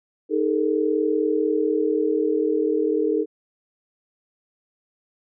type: chord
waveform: sine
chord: D# suspended fourth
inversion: none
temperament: equal with one note detuned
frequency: 311.1 / 415.3 / 455.5 Hz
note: D#4 / G#4 / A#4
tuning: 0 / 0 / -40 cents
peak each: -23 dBFS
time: 0.29-3.26 s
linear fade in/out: 50 ms
effects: none